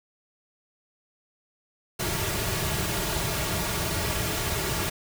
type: noise with comb filter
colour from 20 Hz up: pink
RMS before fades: -28 dBFS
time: 1.99-4.9 s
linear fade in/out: 10 ms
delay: 3.9 ms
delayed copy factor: -0.6
effects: none